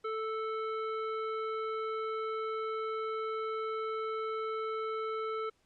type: harmonic tone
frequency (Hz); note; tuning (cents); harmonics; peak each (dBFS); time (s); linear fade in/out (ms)
440; A4; 0; 1 / 3 / 5 / 7 / 9; -35 / -37 / -49 / -56 / -57; 0.04-5.5; 10
effects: pink hiss -72 dBFS RMS until 5.65 s + low-pass 8000 Hz 12 dB/octave